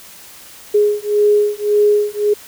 sine beating tone pair, 415.3 / 417.1 Hz, G#4 / G#4, 0 / +7 cents, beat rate 1.8 Hz, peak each -14 dBFS, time 0.74-2.34 s, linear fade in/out 10 ms, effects white hiss -39 dBFS RMS until 2.47 s

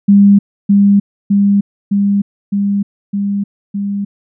sine tone with echo, 200.8 Hz, G3, 42 cents sharp, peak -3 dBFS, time 0.08-0.39 s, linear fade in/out 10 ms, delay 610 ms, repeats 6, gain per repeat -2 dB, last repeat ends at 4.05 s, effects none

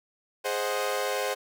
sawtooth chord, Ab dominant seventh, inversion none, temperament equal, 415.3 / 523.3 / 622.3 / 740 Hz, Ab4 / C5 / Eb5 / Gb5, 0 / 0 / 0 / 0 cents, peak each -29 / -26 / -31 / -31 dBFS, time 0.44-1.35 s, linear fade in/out 20 ms, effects none

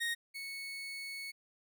30% pulse tone pair in turn, 1864.7 / 2209 Hz, A#6 / C#7, 0 / -7 cents, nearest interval minor third, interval 293 cents, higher second, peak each -30 / -38 dBFS, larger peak first, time 0-0.15 / 0.34-1.32 s, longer second, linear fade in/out 20 ms, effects none

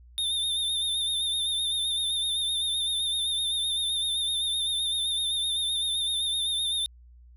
square tone with vibrato, 3625 Hz, A#7, 49 cents flat, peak -26 dBFS, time 0.18-6.86 s, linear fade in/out 0 ms, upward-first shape sine, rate 7.8 Hz, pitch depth 49 cents each way, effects added 60 Hz sine -49 dBFS peak until 7.36 s

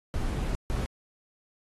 brown noise bursts at uneven times, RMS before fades -29 dBFS, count 2, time 0.14-0.55 / 0.7-0.86 s, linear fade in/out 0 ms, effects AAC 32 kbps

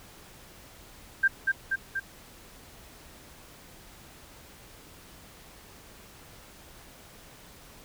sine tone with echo, 1582 Hz, G6, 15 cents sharp, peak -18 dBFS, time 1.23-1.28 s, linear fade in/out 10 ms, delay 240 ms, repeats 3, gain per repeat -3 dB, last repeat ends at 2 s, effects pink hiss -51 dBFS RMS until 7.84 s

